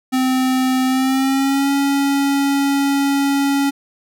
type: tone with pitch glide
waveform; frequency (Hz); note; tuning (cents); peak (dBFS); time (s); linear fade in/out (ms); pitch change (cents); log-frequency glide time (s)
square; 258.5 to 278.7; C4 to C#4; -21 to +9; -15; 0.12-3.71; 20; +130; 0.86-1.71
effects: none